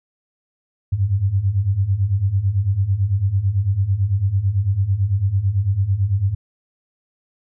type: beating tone pair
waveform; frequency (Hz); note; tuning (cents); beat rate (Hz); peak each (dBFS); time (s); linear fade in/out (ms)
sine; 92.5 / 101.5; F#2 / G#2; 0 / -39; 9; -21 / -17; 0.92-6.35; 10
effects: none